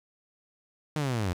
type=linear sweep; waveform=sawtooth; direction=down; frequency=157 to 82.8 Hz; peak=-23 dBFS; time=0.96-1.33 s; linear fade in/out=0 ms; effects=low-pass 10000 Hz 12 dB/octave + 9-bit